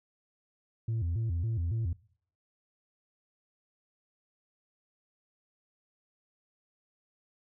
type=tone with vibrato; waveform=sine; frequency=98 Hz; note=G2; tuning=in tune; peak=-26 dBFS; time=0.88-1.93 s; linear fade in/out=5 ms; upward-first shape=square; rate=3.6 Hz; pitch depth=250 cents each way; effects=noise-tail reverb RT60 0.6 s tail -25 dB re dry + tanh soft clip ceiling -27 dBFS